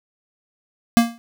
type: tone with exponential decay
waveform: square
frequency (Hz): 233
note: A#3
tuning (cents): -1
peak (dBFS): -7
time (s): 0.97-1.18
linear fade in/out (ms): 0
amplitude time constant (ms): 45
effects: none